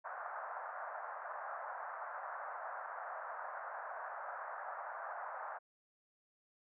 pink band-pass noise, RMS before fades -45 dBFS, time 0.04-5.59 s, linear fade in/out 20 ms, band 620 to 1600 Hz, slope 48 dB/octave, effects none

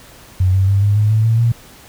sine tone with pitch steps, 92.5 / 95.65 / 98.91 / 102.28 / 105.76 / 109.37 / 113.09 / 116.95 Hz, F#2 / G2 / G2 / G#2 / G#2 / A2 / A2 / A#2, 0 / -42 / +16 / -26 / +32 / -10 / +48 / +6 cents, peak -10 dBFS, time 0.4-1.52 s, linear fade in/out 5 ms, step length 140 ms, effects pink hiss -42 dBFS RMS until 1.88 s

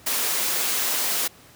white high-pass noise, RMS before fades -24 dBFS, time 0.06-1.28 s, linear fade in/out 10 ms, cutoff 260 Hz, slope 12 dB/octave, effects pink hiss -50 dBFS RMS until 1.55 s + high-pass 80 Hz 12 dB/octave

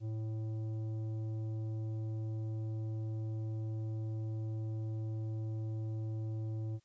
sine tone with tanh clipping, 110 Hz, A2, in tune, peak -37 dBFS, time 0-6.8 s, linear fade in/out 50 ms, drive 10 dB, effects white hiss -75 dBFS RMS until 6.84 s + resampled to 16000 Hz

